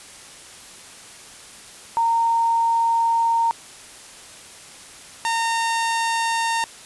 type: tone pair in turn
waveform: sine / sawtooth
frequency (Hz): 921 / 916.2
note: A#5 / A#5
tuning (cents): -21 / -30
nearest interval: unison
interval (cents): 9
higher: first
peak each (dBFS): -16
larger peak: neither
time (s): 1.97-3.51 / 5.25-6.64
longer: first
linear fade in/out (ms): 0
effects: white hiss -42 dBFS RMS until 6.85 s + resampled to 24000 Hz